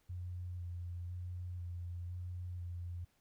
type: tone with vibrato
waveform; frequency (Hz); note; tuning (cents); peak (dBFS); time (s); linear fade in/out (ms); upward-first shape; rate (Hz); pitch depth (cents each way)
sine; 88.4; F2; +22; -40; 0.09-3.05; 10; square; 1; 18
effects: pink hiss -75 dBFS RMS until 3.2 s